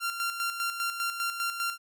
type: tone with tremolo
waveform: sawtooth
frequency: 1380 Hz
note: F6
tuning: 21 cents flat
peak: -24 dBFS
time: 0-1.78 s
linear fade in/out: 50 ms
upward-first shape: square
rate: 5 Hz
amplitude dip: 55%
effects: none